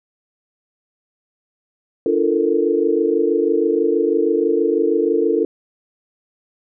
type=chord; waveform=sine; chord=Bb major seventh; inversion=first; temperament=equal with one note detuned; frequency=293.7 / 343 / 440 / 466.2 Hz; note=D4 / F4 / A4 / Bb4; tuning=0 / -31 / 0 / 0 cents; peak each=-22 / -19 / -18 / -21 dBFS; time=2.06-5.45 s; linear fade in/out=2 ms; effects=none